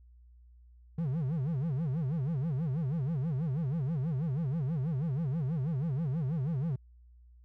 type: tone with vibrato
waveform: triangle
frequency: 146.9 Hz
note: D3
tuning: 1 cent sharp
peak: -27 dBFS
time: 0.98-6.76 s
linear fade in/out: 5 ms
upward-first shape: sine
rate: 6.2 Hz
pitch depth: 270 cents each way
effects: added 60 Hz sine -54 dBFS peak until 7.44 s